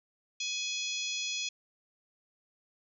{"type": "harmonic tone", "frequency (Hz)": 840, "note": "G#5", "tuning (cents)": 19, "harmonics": [3, 4, 5, 6, 7, 8], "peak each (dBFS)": [-38, -37, -41, -42, -41, -42], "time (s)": [0.4, 1.49], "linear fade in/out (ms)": 5, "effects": []}